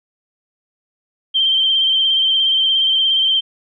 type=tone with vibrato; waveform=sine; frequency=3136 Hz; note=G7; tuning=in tune; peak=-12 dBFS; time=1.34-3.41 s; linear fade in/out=20 ms; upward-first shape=sine; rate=17 Hz; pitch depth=34 cents each way; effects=none